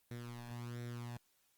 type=tone with flanger; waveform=sawtooth; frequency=120 Hz; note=B2; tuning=49 cents flat; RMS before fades=-45 dBFS; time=0.11-1.17 s; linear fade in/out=0 ms; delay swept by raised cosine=0.52 to 1.18 ms; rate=1.4 Hz; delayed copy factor=+0.65; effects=white hiss -75 dBFS RMS until 1.57 s + Opus 32 kbps